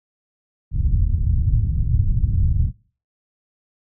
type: low-pass noise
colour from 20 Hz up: white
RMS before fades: -18 dBFS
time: 0.71-2.72 s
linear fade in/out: 50 ms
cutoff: 110 Hz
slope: 24 dB/octave
effects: noise-tail reverb RT60 0.4 s tail -21 dB re dry